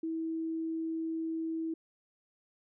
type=tone; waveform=sine; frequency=324.4 Hz; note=E4; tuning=28 cents flat; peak=-32 dBFS; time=0.03-1.74 s; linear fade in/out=5 ms; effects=none